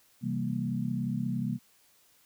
sine chord, C dominant seventh, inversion none, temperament equal, 130.81 / 164.81 / 196 / 233.1 Hz, C3 / E3 / G3 / Bb3, 0 / 0 / 0 / 0 cents, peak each -34 / -37 / -34 / -33 dBFS, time 0.21-1.59 s, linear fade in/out 50 ms, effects white hiss -64 dBFS RMS until 2.25 s

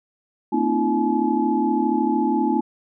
sine tone cluster, 227.1 / 261.3 / 305.7 / 338.5 / 854 Hz, A#3 / C4 / D#4 / E4 / G#5, -45 / -2 / -30 / +46 / +48 cents, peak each -24 dBFS, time 0.52-2.61 s, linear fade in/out 10 ms, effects none

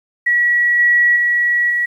sine tone with level steps, 1927 Hz, B6, 43 cents flat, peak -11 / -9 / -12 / -14 dBFS, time 0.26-1.86 s, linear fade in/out 10 ms, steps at 0.79 / 1.16 / 1.7 s, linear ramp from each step 2 ms, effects 8-bit

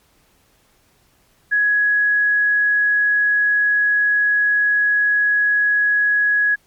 sine tone, 1673 Hz, G#6, 12 cents sharp, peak -13 dBFS, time 1.51-6.56 s, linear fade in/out 20 ms, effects pink hiss -58 dBFS RMS until 6.66 s + MP3 96 kbps

